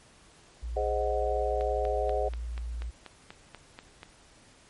sine tone, 58.27 Hz, A#1, in tune, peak -32 dBFS, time 0.62-2.91 s, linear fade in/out 20 ms
sine chord, Ab dominant seventh, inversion none, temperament equal, 415.3 / 523.3 / 622.3 / 740 Hz, Ab4 / C5 / Eb5 / Gb5, 0 / 0 / 0 / 0 cents, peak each -32 dBFS, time 0.76-2.29 s, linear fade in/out 10 ms
click train, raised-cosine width 0.3 ms, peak -26 dBFS, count 11, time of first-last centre 1.61-4.031 s, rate 4.13 Hz
effects pink hiss -57 dBFS RMS until 4.69 s + MP3 48 kbps

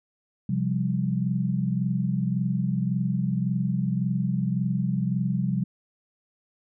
sine chord, C suspended fourth, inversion none, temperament just, 130.81 / 174.42 / 196.22 Hz, C3 / F3 / G3, 0 / -2 / +2 cents, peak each -27 dBFS, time 0.49-5.64 s, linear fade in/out 5 ms, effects none

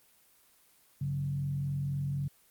sine tone with frequency modulation, 140.7 Hz, C#3, 26 cents sharp, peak -30 dBFS, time 1.01-2.28 s, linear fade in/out 5 ms, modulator 43.9 Hz, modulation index 0.49, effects white hiss -64 dBFS RMS until 2.5 s + Opus 24 kbps

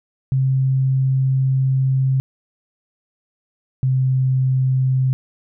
sine tone pair in turn, 132.6 / 130.62 Hz, C3 / C3, +23 / -3 cents, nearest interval unison, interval 26 cents, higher first, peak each -14 dBFS, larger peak neither, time 0.32-2.2 / 3.83-5.13 s, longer first, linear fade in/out 0 ms, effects none

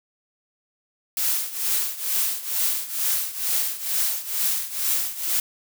blue noise with tremolo, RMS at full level -21 dBFS, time 1.17-5.4 s, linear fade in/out 2 ms, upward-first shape triangle, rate 2.2 Hz, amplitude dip 85%, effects none

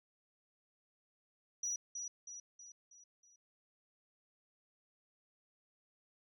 sine tone with echo, 5840 Hz, F#8, 24 cents flat, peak -34 dBFS, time 1.63-1.76 s, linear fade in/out 5 ms, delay 320 ms, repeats 5, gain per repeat -6 dB, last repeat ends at 3.36 s, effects tanh soft clip ceiling -32 dBFS

